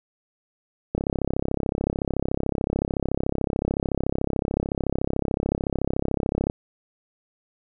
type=click train; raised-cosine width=2 ms; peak=-10 dBFS; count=188; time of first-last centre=0.95-6.499 s; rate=33.7 Hz; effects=none